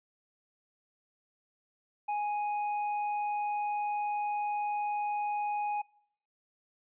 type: tone with hard clipping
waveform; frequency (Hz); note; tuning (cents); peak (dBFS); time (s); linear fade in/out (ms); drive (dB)
triangle; 830.6; G#5; 0; -31; 2.08-5.82; 10; 8
effects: noise-tail reverb RT60 0.7 s tail -25 dB re dry + resampled to 8000 Hz